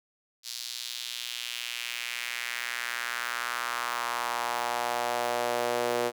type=tone with high-pass filter sweep; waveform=sawtooth; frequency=120.2 Hz; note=B2; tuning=46 cents flat; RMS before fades=-32 dBFS; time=0.43-6.12 s; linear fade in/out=50 ms; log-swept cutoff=4600 to 460 Hz; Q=2.2; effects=none